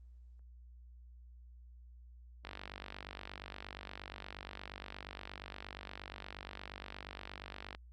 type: click train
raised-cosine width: 0.3 ms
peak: -28 dBFS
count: 258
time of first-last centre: 2.45-7.749 s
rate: 48.5 Hz
effects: added 60 Hz sine -53 dBFS peak until 7.92 s + Opus 24 kbps